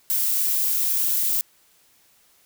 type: noise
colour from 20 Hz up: violet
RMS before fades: -22 dBFS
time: 0.1-1.41 s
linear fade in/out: 0 ms
effects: white hiss -59 dBFS RMS until 2.45 s